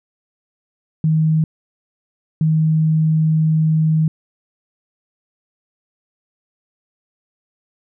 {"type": "tone pair in turn", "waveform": "sine", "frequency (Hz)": [157.7, 157.7], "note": ["D#3", "D#3"], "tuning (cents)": [24, 24], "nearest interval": "unison", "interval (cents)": 0, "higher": "neither", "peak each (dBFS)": -12, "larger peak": "neither", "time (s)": [[1.04, 1.44], [2.41, 4.08]], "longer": "second", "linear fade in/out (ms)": 2, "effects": []}